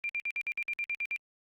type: tone bursts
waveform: sine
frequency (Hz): 2380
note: D7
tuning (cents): +22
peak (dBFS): -30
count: 11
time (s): 0.04-1.162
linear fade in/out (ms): 0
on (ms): 52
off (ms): 55
effects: Opus 48 kbps